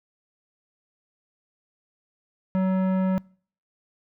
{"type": "tone with tanh clipping", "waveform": "sine", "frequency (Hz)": 188, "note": "F#3", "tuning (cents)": 28, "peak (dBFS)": -22, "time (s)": [2.55, 3.18], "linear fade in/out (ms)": 0, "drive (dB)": 15, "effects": ["noise-tail reverb RT60 0.5 s tail -26 dB re dry"]}